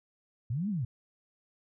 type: linear two-way sweep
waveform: sine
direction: up then down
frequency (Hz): 103.83 to 220 to 105.9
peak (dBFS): -29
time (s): 0.5-0.85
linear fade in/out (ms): 5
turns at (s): 0.69
effects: none